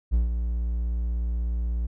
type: tone with ADSR envelope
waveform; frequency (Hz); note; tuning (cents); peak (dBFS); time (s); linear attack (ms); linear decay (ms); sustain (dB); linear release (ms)
triangle; 58.27; A#1; 0; -15; 0.11-1.87; 31; 140; -7; 11
effects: none